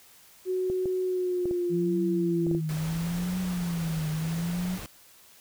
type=tone with pitch glide; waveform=sine; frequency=370 to 339.3 Hz; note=F#4 to F4; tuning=0 to -50 cents; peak=-25 dBFS; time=0.45-2.61 s; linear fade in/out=50 ms; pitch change=-150 cents; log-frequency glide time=1.04-2.04 s
type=clicks; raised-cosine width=2 ms; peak=-23 dBFS; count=7; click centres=0.7 / 0.857 / 1.456 / 1.511 / 2.467 / 2.513 / 2.549 s
type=tone with vibrato; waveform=sine; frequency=169.2 Hz; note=E3; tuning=45 cents sharp; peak=-27 dBFS; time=1.69-4.79 s; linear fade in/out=50 ms; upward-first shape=triangle; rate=0.73 Hz; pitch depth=160 cents each way
type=noise; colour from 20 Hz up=pink; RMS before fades=-40 dBFS; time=2.69-4.86 s; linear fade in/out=0 ms
effects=white hiss -55 dBFS RMS until 5.4 s